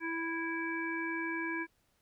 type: harmonic tone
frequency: 329.6 Hz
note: E4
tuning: in tune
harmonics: 1 / 3 / 5 / 7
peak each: -37 / -42 / -38 / -40 dBFS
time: 0-1.67 s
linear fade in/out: 50 ms
effects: pink hiss -74 dBFS RMS until 2.01 s